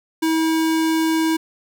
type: tone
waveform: square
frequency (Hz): 321.6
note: E4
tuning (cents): -43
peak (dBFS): -17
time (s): 0.22-1.37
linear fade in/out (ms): 10
effects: none